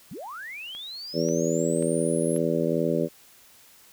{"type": "linear sweep", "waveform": "sine", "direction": "up", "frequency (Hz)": [120.7, 11175], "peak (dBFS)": -35, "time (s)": [0.11, 2.38], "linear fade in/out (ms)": 5}
{"type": "click train", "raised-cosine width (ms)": 0.3, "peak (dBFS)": -29, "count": 4, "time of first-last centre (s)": [0.75, 2.363], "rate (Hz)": 1.86}
{"type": "harmonic tone", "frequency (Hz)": 82.41, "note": "E2", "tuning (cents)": 0, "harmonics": [2, 3, 4, 5, 6, 7], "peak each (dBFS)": [-29, -29, -29, -29, -29, -29], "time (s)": [1.13, 3.09], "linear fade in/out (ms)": 50}
{"effects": ["white hiss -54 dBFS RMS until 3.92 s"]}